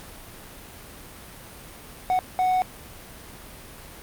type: tone bursts at uneven times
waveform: triangle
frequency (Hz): 740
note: F#5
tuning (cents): 0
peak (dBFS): -17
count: 2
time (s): 2.1-2.19 / 2.39-2.62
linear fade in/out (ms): 0
effects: pink hiss -43 dBFS RMS until 4.02 s + Opus 48 kbps